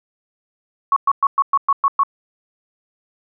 sine tone bursts, 1108.7 Hz, C#6, in tune, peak -11 dBFS, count 8, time 0.92-2.034 s, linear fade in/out 2 ms, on 43 ms, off 110 ms, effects none

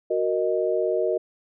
sine chord, D# minor, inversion first, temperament equal, 370 / 466.2 / 622.3 Hz, F#4 / A#4 / D#5, 0 / 0 / 0 cents, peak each -25 dBFS, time 0.1-1.18 s, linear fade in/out 10 ms, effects none

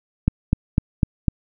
click train, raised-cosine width 5 ms, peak -3 dBFS, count 5, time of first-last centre 0.28-1.283 s, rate 3.99 Hz, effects none

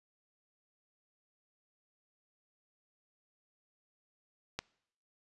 click, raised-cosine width 0.2 ms, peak -18 dBFS, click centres 4.59 s, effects noise-tail reverb RT60 0.7 s tail -24 dB re dry + resampled to 24000 Hz

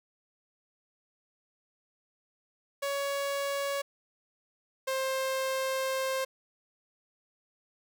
sawtooth tone pair in turn, 560 / 528.6 Hz, C#5 / C5, +18 / +18 cents, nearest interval minor second, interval 100 cents, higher first, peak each -26 / -25 dBFS, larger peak second, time 2.82-3.82 / 4.87-6.25 s, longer second, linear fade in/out 10 ms, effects none

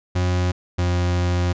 40% pulse tone pair in turn, 90.1 / 88.65 Hz, F#2 / F2, -45 / +26 cents, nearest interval unison, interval 29 cents, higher first, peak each -17 dBFS, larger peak neither, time 0.15-0.52 / 0.78-1.53 s, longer second, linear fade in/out 10 ms, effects resampled to 16000 Hz

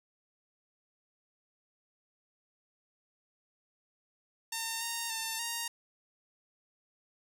5% pulse tone with pitch steps, 909 / 925 / 898 / 932 Hz, A#5 / A#5 / A5 / A#5, -44 / -14 / +35 / -1 cents, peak -22 dBFS, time 4.52-5.68 s, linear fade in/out 5 ms, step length 290 ms, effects none

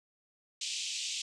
pink band-pass noise, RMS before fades -37 dBFS, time 0.61-1.22 s, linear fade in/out 5 ms, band 2600 to 7900 Hz, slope 48 dB/octave, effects none

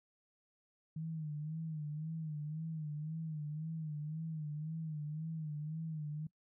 sine tone with vibrato, 155.3 Hz, D#3, 3 cents flat, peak -38 dBFS, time 0.96-6.27 s, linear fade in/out 5 ms, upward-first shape sine, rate 1.9 Hz, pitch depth 77 cents each way, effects noise-tail reverb RT60 0.1 s tail -22 dB re dry

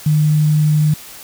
sine tone with quantisation, 152 Hz, D#3, 40 cents flat, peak -10 dBFS, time 0.06-0.94 s, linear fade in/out 5 ms, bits 6, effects white hiss -36 dBFS RMS until 1.23 s

